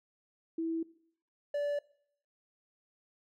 sine / triangle tone pair in turn, 327.5 / 579.5 Hz, E4 / D5, -11 / -23 cents, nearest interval minor seventh, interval 988 cents, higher second, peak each -31 / -28 dBFS, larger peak second, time 0.58-0.83 / 1.54-1.79 s, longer neither, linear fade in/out 5 ms, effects noise-tail reverb RT60 0.6 s tail -20 dB re dry

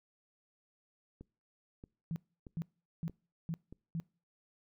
click train, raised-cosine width 3 ms, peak -36 dBFS, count 5, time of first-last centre 1.21-3.726 s, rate 1.59 Hz
sine tone bursts, 164.81 Hz, E3, in tune, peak -34 dBFS, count 5, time 2.11-4 s, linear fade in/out 0 ms, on 50 ms, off 410 ms
effects noise-tail reverb RT60 0.4 s tail -25 dB re dry

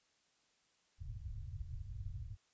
white low-pass noise, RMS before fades -45 dBFS, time 0.98-2.37 s, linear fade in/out 50 ms, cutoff 120 Hz, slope 48 dB/octave, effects white hiss -75 dBFS RMS until 2.53 s + resampled to 16000 Hz

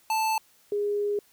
square / sine tone pair in turn, 880 / 411 Hz, A5 / G#4, 0 / -18 cents, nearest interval octave + minor second, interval 1318 cents, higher first, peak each -24 dBFS, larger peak neither, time 0.1-0.38 / 0.72-1.19 s, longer second, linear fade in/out 2 ms, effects white hiss -61 dBFS RMS until 1.32 s

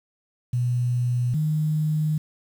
sine tone pair in turn, 122.5 / 153.98 Hz, B2 / D#3, -14 / -18 cents, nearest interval major third, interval 396 cents, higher second, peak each -20 dBFS, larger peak neither, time 0.53-1.34 / 1.34-2.18 s, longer second, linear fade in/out 5 ms, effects 8-bit

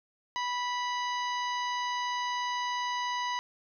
harmonic tone with a mistuned harmonic, 983 Hz, B5, 8 cents flat, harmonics 1 / 2 / 3 / 4 / 5 / 6, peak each -31 / -37 / -41 / -43 / -45 / -47 dBFS, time 0.36-3.39 s, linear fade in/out 0 ms, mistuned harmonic 6, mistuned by +84 cents, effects none

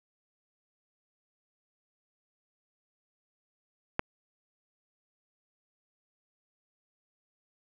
click, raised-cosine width 0.5 ms, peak -11 dBFS, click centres 3.994 s, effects none

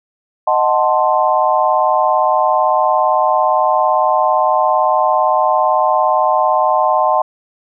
sine chord, D# diminished seventh, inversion none, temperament equal, 622.3 / 740 / 880 / 1046.5 Hz, D#5 / F#5 / A5 / C6, 0 / 0 / 0 / 0 cents, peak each -16 dBFS, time 0.47-7.22 s, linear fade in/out 5 ms, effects none

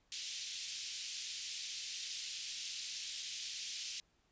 white band-pass noise, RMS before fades -44 dBFS, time 0.12-4 s, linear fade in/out 0 ms, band 2700 to 6600 Hz, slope 24 dB/octave, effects pink hiss -75 dBFS RMS until 4.31 s + resampled to 16000 Hz

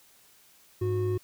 triangle tone pair together, 102.8 / 365 Hz, G#2 / F#4, -17 / -24 cents, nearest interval octave + minor seventh, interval 2193 cents, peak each -26 dBFS, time 0.81-1.18 s, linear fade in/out 10 ms, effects white hiss -59 dBFS RMS until 1.23 s

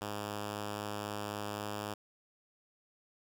5% pulse tone, 103.83 Hz, G#2, in tune, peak -26 dBFS, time 0.01-1.94 s, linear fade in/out 5 ms, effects none

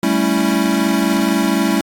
square chord, A dominant seventh, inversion third, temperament equal, 196 / 220 / 277.2 / 329.6 Hz, G3 / A3 / C#4 / E4, 0 / 0 / 0 / 0 cents, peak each -20 dBFS, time 0.03-1.81 s, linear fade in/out 2 ms, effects AAC 64 kbps

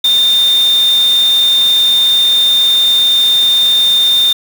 sine tone in noise, 3622 Hz, A7, 49 cents sharp, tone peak -7 dBFS, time 0.04-4.33 s, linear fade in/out 5 ms, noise white, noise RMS -24 dBFS, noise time 0.04-4.33 s, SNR +14 dB, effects none

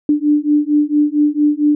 sine beating tone pair, 294.2 / 298.6 Hz, D4 / D4, +3 / +29 cents, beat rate 4.4 Hz, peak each -14 dBFS, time 0.09-1.75 s, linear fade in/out 2 ms, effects none

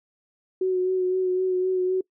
sine tone with vibrato, 370 Hz, F#4, in tune, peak -20 dBFS, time 0.61-2.01 s, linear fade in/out 5 ms, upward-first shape sine, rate 3.9 Hz, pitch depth 22 cents each way, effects noise-tail reverb RT60 0.1 s tail -23 dB re dry

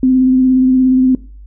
sine tone with vibrato, 258.1 Hz, C4, 23 cents flat, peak -7 dBFS, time 0.03-1.15 s, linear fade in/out 2 ms, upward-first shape sine, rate 17 Hz, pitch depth 20 cents each way, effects noise-tail reverb RT60 0.4 s tail -20 dB re dry + added 50 Hz sine -32 dBFS peak until 1.46 s

